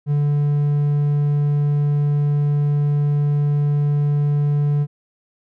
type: tone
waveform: triangle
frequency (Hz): 145.7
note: D3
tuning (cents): -13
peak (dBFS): -13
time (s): 0.06-4.87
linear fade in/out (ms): 50
effects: none